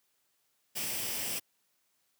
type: noise with comb filter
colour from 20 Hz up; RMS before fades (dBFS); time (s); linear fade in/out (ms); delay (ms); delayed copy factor
white; -35; 0.75-1.4; 20; 0.37; +0.5
effects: white hiss -75 dBFS RMS until 2.19 s + high-pass 100 Hz 12 dB/octave